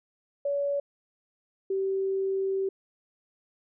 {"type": "tone pair in turn", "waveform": "sine", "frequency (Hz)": [567, 386.2], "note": ["C#5", "G4"], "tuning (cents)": [39, -26], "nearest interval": "perfect fifth", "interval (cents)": 665, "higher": "first", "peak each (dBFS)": -25, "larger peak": "neither", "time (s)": [[0.45, 0.8], [1.7, 2.69]], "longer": "second", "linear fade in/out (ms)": 5, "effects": []}